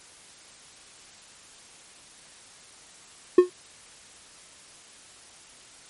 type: tone with exponential decay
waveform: triangle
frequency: 360.7 Hz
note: F#4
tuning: 44 cents flat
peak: -5 dBFS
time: 3.38-3.5 s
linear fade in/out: 5 ms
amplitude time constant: 25 ms
effects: white hiss -50 dBFS RMS until 5.89 s + MP3 48 kbps